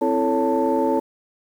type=tone cluster; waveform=sine; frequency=261.3 / 331.8 / 440.8 / 559 / 886 Hz; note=C4 / E4 / A4 / C#5 / A5; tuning=-2 / +11 / +3 / +14 / +12 cents; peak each=-23 dBFS; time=0.01-1 s; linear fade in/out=10 ms; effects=tanh soft clip ceiling -9 dBFS + 8-bit